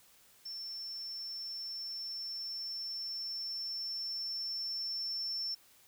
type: tone with level ramp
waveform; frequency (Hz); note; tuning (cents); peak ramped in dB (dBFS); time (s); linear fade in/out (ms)
sine; 5390; E8; +38; -40 to -34; 0.45-5.55; 10
effects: white hiss -63 dBFS RMS until 5.87 s